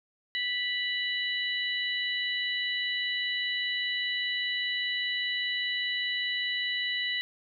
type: harmonic tone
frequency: 985 Hz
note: B5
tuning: 5 cents flat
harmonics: 2 / 3 / 4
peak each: -31 / -33 / -34 dBFS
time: 0.35-7.21 s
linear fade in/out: 0 ms
effects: none